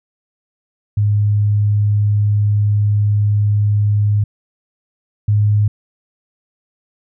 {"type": "tone pair in turn", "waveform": "sine", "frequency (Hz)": [103.83, 104.49], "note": ["G#2", "G#2"], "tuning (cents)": [0, 11], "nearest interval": "unison", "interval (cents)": 11, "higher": "second", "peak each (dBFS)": [-11, -10], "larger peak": "second", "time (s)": [[0.97, 4.24], [5.28, 5.68]], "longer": "first", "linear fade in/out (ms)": 5, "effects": []}